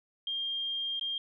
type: tone with dropouts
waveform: sine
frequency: 3207 Hz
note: G7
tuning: 39 cents sharp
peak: -31 dBFS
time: 0.27-1.18 s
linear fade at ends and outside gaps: 2 ms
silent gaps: 0.996-1.011 s
effects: none